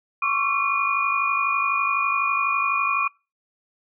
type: tone cluster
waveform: sine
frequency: 1088 / 1140 / 1341 / 2441 Hz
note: C#6 / C#6 / E6 / D#7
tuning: -33 / +48 / +29 / -34 cents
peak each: -26 / -24 / -31 / -23 dBFS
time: 0.22-3.08 s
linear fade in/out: 5 ms
effects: noise-tail reverb RT60 0.3 s tail -25 dB re dry